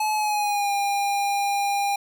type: tone with pitch glide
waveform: square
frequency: 857 to 804.2 Hz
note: A5 to G5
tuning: -46 to +44 cents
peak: -22 dBFS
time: 0-1.96 s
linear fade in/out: 5 ms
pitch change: -110 cents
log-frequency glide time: 0.13-0.72 s
effects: none